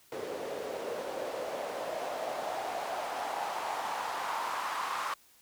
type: noise with band-pass filter sweep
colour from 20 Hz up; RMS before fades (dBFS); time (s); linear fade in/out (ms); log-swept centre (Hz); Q
white; -36; 0.12-5.14; 2; 440 to 1100; 3.5
effects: white hiss -62 dBFS RMS until 5.41 s